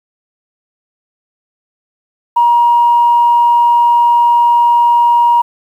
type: tone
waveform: sine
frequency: 950 Hz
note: A#5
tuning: 33 cents sharp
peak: -5 dBFS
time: 2.36-5.42 s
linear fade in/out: 10 ms
effects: tanh soft clip ceiling -1 dBFS + 7-bit